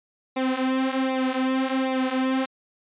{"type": "tone with flanger", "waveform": "sawtooth", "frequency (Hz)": 261.6, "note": "C4", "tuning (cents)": 0, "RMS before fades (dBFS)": -24, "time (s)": [0.36, 2.46], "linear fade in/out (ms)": 10, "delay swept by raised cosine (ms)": [0.63, 6.33], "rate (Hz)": 1.3, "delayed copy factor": -0.75, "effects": ["resampled to 8000 Hz"]}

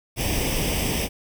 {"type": "noise with comb filter", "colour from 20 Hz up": "pink", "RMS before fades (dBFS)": -24, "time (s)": [0.16, 1.09], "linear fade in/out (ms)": 50, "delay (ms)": 0.36, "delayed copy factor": 0.75, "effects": []}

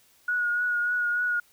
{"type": "tone with vibrato", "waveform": "sine", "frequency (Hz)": 1450, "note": "F#6", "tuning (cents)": -35, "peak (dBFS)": -23, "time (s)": [0.28, 1.4], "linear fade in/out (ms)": 5, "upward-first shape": "triangle", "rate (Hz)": 3.4, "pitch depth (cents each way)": 27, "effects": ["white hiss -61 dBFS RMS until 1.52 s"]}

